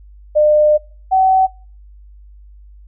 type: tone pair in turn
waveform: sine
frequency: 603 / 758.2 Hz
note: D5 / F#5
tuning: +46 / +42 cents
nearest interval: major third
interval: 396 cents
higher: second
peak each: -8 / -9 dBFS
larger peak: first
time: 0.35-0.78 / 1.11-1.47 s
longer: first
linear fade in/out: 20 ms
effects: noise-tail reverb RT60 0.4 s tail -23 dB re dry + added 50 Hz sine -38 dBFS peak until 2.87 s